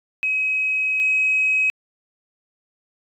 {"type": "tone pair in turn", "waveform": "sine", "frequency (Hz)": [2543, 2543], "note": ["D#7", "D#7"], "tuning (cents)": [37, 37], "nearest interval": "unison", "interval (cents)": 0, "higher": "neither", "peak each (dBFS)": [-18, -15], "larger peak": "second", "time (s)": [[0.23, 1], [1, 1.7]], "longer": "first", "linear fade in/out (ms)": 0, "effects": ["tanh soft clip ceiling -11 dBFS"]}